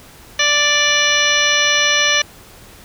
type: harmonic tone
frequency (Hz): 587.3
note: D5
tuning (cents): 0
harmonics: 1 / 2 / 3 / 4 / 5 / 6 / 7 / 9 / 10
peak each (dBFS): -24 / -24 / -18 / -19 / -19 / -21 / -24 / -27 / -21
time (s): 0.39-2.22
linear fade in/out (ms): 5
effects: pink hiss -42 dBFS RMS until 2.84 s